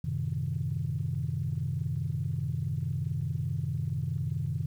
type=chord; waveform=sine; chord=F# diminished seventh; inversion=none; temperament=equal; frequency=92.5 / 110 / 130.81 / 155.56 Hz; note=F#2 / A2 / C3 / Eb3; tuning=0 / 0 / 0 / 0 cents; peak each=-35 / -37 / -32 / -33 dBFS; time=0.04-4.66 s; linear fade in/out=5 ms; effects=tanh soft clip ceiling -20 dBFS + 10-bit